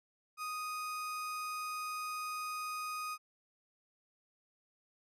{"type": "tone", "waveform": "35% pulse", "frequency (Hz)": 1244.5, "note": "D#6", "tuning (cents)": 0, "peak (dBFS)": -36, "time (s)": [0.37, 3.18], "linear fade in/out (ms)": 50, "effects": ["resampled to 32000 Hz"]}